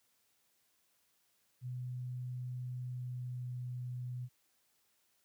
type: tone with pitch glide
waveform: sine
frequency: 125.2 to 124.34 Hz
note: B2 to B2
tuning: +24 to +12 cents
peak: -38 dBFS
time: 1.61-4.29 s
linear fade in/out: 50 ms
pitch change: -12 cents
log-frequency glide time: 2.82-3.46 s
effects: white hiss -75 dBFS RMS until 5.24 s + high-pass 60 Hz 12 dB/octave

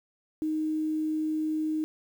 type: tone with quantisation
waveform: sine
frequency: 311.1 Hz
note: D#4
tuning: in tune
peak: -26 dBFS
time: 0.42-1.84 s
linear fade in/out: 0 ms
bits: 9
effects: none

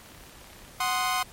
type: click train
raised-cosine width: 0.3 ms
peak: -34 dBFS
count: 22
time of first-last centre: 0.06-0.679 s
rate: 33.9 Hz
type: chord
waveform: sawtooth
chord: C diminished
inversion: second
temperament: equal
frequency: 740 / 1046.5 / 1244.5 Hz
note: Gb5 / C6 / Eb6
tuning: 0 / 0 / 0 cents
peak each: -25 / -24 / -28 dBFS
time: 0.8-1.23 s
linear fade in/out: 5 ms
effects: pink hiss -49 dBFS RMS until 1.32 s + MP3 64 kbps

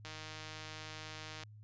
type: click train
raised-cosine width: 0.2 ms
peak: -29 dBFS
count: 217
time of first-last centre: 0.05-1.435 s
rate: 156 Hz
effects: added 106 Hz sine -52 dBFS peak until 1.63 s + resampled to 16000 Hz

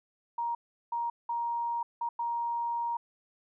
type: tone bursts at uneven times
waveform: sine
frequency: 940 Hz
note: A#5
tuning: 14 cents sharp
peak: -29 dBFS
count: 5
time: 0.38-0.55 / 0.92-1.1 / 1.29-1.83 / 2.01-2.09 / 2.19-2.97 s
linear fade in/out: 5 ms
effects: none

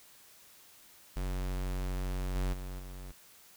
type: tone with level steps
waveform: square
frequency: 46.25 Hz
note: F#1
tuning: in tune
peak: -33 / -30 / -39 / -43 dBFS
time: 1.16-3.12 s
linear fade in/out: 10 ms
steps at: 2.35 / 2.53 / 2.79 s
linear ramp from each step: 5 ms
effects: white hiss -58 dBFS RMS until 3.56 s

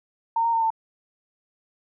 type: tone with pitch steps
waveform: sine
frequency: 915 / 926 / 910 / 896 Hz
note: A#5 / A#5 / A#5 / A5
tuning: -32 / -12 / -42 / +31 cents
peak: -19 dBFS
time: 0.36-0.704 s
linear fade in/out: 5 ms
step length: 86 ms
effects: none

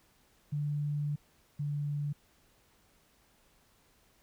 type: tone pair in turn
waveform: sine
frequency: 146.83 / 145.65 Hz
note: D3 / D3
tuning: 0 / -14 cents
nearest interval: unison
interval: 14 cents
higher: first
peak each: -30 / -31 dBFS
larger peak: first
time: 0.52-1.16 / 1.59-2.13 s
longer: first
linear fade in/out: 10 ms
effects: pink hiss -67 dBFS RMS until 4.22 s

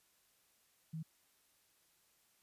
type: tone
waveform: sine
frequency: 159.9 Hz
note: D#3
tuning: 48 cents sharp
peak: -40 dBFS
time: 0.93-1.03 s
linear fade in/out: 10 ms
effects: white hiss -73 dBFS RMS until 2.42 s + resampled to 32000 Hz

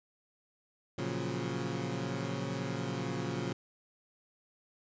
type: chord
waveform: 20% pulse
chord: Gb major seventh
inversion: first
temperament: equal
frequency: 116.54 / 138.59 / 174.61 / 185 Hz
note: Bb2 / Db3 / F3 / Gb3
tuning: 0 / 0 / 0 / 0 cents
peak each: -34 / -33 / -35 / -37 dBFS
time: 0.98-3.53 s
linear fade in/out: 5 ms
effects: resampled to 16000 Hz

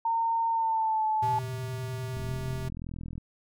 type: tone with pitch glide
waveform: sine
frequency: 914 to 867.7 Hz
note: A#5 to A5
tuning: -34 to -24 cents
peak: -24 dBFS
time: 0.05-1.39 s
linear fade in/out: 5 ms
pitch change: -90 cents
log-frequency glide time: 0.5-1.06 s
type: tone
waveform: square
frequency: 130 Hz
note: C3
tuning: 11 cents flat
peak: -33 dBFS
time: 1.22-2.69 s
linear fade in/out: 10 ms
type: tone bursts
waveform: sine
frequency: 124.6 Hz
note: B2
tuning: 16 cents sharp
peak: -27 dBFS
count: 11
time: 1.23-2.288 s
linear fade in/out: 10 ms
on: 58 ms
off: 42 ms
type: click train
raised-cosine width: 5 ms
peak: -26 dBFS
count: 43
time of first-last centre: 2.17-3.18 s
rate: 41.6 Hz
effects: none

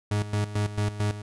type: tone with tremolo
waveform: 40% pulse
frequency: 104.1 Hz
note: G#2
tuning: 5 cents sharp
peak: -22 dBFS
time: 0.11-1.22 s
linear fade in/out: 5 ms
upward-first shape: square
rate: 4.5 Hz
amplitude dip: 75%
effects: resampled to 24000 Hz

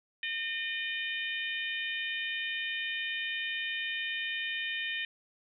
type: harmonic tone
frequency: 609 Hz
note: D#5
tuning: 37 cents flat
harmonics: 3 / 4 / 5 / 6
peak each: -36 / -37 / -38 / -42 dBFS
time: 0.23-5.05 s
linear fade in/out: 2 ms
effects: none

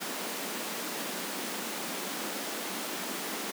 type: high-pass noise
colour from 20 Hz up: pink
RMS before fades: -36 dBFS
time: 0-3.52 s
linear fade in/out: 20 ms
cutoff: 190 Hz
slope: 48 dB/octave
effects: none

